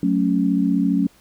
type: chord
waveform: sine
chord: F# minor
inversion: none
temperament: equal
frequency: 185 / 220 / 277.2 Hz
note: F#3 / A3 / C#4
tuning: 0 / 0 / 0 cents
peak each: -20 / -22 / -19 dBFS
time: 0.03-1.07 s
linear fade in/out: 2 ms
effects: pink hiss -54 dBFS RMS until 1.2 s